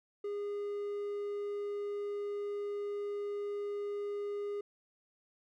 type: tone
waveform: triangle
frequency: 409 Hz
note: G#4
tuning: 26 cents flat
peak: -33 dBFS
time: 0.24-4.61 s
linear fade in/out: 5 ms
effects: none